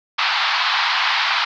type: band-pass noise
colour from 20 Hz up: pink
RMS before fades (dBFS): -19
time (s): 0.18-1.45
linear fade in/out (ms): 10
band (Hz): 830 to 4700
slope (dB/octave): 48
effects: none